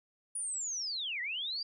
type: linear two-way sweep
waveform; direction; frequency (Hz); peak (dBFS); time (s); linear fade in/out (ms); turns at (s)
sine; down then up; 9760 to 1864.7 to 4827; -34; 0.35-1.63; 5; 1.21
effects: none